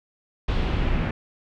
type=noise with low-pass filter sweep; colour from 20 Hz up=brown; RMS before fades=-23 dBFS; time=0.48-1.11 s; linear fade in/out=5 ms; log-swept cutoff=3600 to 2400 Hz; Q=1.8; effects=none